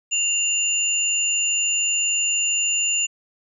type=tone pair together; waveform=sine; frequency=2783 / 7013 Hz; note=F7 / A8; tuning=-7 / -7 cents; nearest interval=octave + major third; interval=1600 cents; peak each=-22 / -21 dBFS; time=0.11-3.07 s; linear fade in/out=20 ms; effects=none